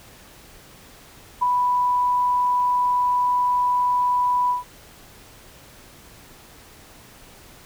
sine tone with ADSR envelope, 987.8 Hz, B5, in tune, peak -14 dBFS, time 1.41-4.64 s, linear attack 19 ms, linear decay 6 ms, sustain -3 dB, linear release 140 ms, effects pink hiss -47 dBFS RMS until 7.65 s

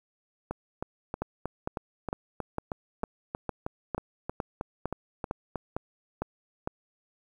two click trains, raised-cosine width 1 ms, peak -18 / -16 dBFS, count 17 / 13, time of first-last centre 0.51-5.557 / 1.22-6.675 s, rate 3.17 / 2.2 Hz, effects 9-bit

